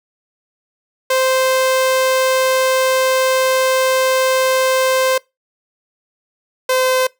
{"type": "tone pair in turn", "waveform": "sawtooth", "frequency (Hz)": [521, 515.3], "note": ["C5", "C5"], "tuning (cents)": [-7, -27], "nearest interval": "unison", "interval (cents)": 20, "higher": "first", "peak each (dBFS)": -9, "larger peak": "neither", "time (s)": [[1.1, 5.18], [6.69, 7.07]], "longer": "first", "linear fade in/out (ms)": 5, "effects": ["noise-tail reverb RT60 0.2 s tail -23 dB re dry"]}